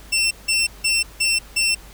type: tone bursts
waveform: 20% pulse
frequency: 2698 Hz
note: E7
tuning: 40 cents sharp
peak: -12 dBFS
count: 5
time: 0.12-1.75 s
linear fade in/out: 10 ms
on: 190 ms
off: 170 ms
effects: added 50 Hz sine -42 dBFS peak until 1.93 s + pink hiss -45 dBFS RMS until 1.93 s